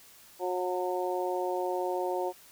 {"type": "harmonic tone", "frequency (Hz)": 181.3, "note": "F#3", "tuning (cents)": -35, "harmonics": [2, 3, 4, 5], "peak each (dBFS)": [-32, -34, -35, -36], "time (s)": [0.39, 2.33], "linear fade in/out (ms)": 50, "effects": ["white hiss -55 dBFS RMS until 2.51 s"]}